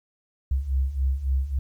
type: beating tone pair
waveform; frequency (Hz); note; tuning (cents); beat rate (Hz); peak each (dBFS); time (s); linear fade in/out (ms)
sine; 64.5 / 68.1; C2 / C#2; -24 / -30; 3.6; -27 / -23; 0.51-1.59; 5
effects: 10-bit